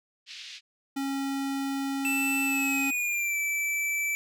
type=band-pass noise; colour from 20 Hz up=pink; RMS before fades=-43 dBFS; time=0.26-0.61 s; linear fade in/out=50 ms; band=2500 to 5000 Hz; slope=24 dB/octave
type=tone; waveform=square; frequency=273.9 Hz; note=C#4; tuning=21 cents flat; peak=-29 dBFS; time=0.96-2.91 s; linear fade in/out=10 ms
type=tone with pitch glide; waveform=square; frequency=2649 to 2319 Hz; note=E7 to D7; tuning=+8 to -22 cents; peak=-27 dBFS; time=2.05-4.15 s; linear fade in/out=0 ms; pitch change=-230 cents; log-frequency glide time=2.44-3.38 s
effects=none